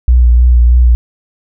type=tone with vibrato; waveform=sine; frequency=60.4 Hz; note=B1; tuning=38 cents flat; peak=-3 dBFS; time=0.08-0.95 s; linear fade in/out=0 ms; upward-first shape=sine; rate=3.2 Hz; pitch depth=33 cents each way; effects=none